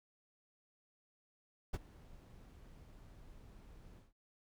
brown noise with ADSR envelope, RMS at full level -34 dBFS, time 1.73-4.13 s, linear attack 12 ms, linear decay 33 ms, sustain -23 dB, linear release 160 ms, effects none

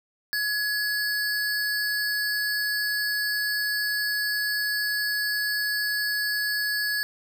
square tone pair together, 1685 / 4498 Hz, G#6 / C#8, +25 / +24 cents, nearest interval octave + perfect fourth, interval 1699 cents, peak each -26 / -31 dBFS, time 0.33-7.03 s, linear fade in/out 0 ms, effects none

